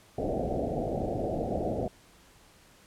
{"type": "low-pass noise", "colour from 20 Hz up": "white", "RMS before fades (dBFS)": -31, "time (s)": [0.18, 1.88], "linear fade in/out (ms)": 2, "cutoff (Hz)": 750, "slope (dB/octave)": 96, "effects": ["pink hiss -58 dBFS RMS until 2.86 s", "low-pass 12000 Hz 12 dB/octave"]}